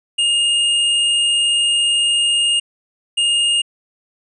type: tone pair in turn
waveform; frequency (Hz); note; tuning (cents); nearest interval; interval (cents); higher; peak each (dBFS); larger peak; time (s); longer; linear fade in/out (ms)
square; 2837 / 2837; F7 / F7; +27 / +27; unison; 0; neither; -14; neither; 0.18-2.6 / 3.17-3.62; first; 10
effects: resampled to 24000 Hz